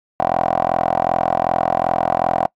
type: tone with band-pass filter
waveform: 10% pulse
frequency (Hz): 42.63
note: F1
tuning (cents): -41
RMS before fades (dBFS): -18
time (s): 0.2-2.46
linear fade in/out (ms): 0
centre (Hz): 780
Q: 9
effects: noise-tail reverb RT60 0.1 s tail -26 dB re dry + AAC 64 kbps